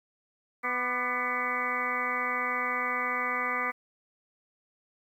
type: harmonic tone with a mistuned harmonic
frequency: 249.2 Hz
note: B3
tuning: 16 cents sharp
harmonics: 1 / 2 / 3 / 4 / 5 / 6 / 7 / 8 / 9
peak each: -42 / -39 / -40 / -38 / -32 / -40 / -42 / -32 / -36 dBFS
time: 0.63-3.72 s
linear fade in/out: 20 ms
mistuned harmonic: 5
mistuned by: -58 cents
effects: 10-bit